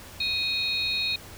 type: tone cluster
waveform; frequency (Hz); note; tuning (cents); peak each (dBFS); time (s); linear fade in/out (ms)
sine; 2491 / 3784 / 4256; D#7 / A#7 / C8; +1 / +25 / +29; -29; 0.2-1.16; 5
effects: added 89 Hz sine -50 dBFS peak until 1.37 s + pink hiss -45 dBFS RMS until 1.37 s